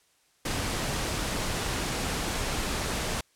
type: noise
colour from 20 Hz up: pink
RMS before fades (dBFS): -30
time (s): 0.45-3.21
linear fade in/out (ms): 5
effects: white hiss -66 dBFS RMS until 3.35 s + low-pass 10000 Hz 12 dB/octave